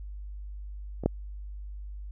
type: clicks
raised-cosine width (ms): 2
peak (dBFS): -21 / -9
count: 2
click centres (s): 1.037 / 1.06
effects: added 50 Hz sine -37 dBFS peak until 2.11 s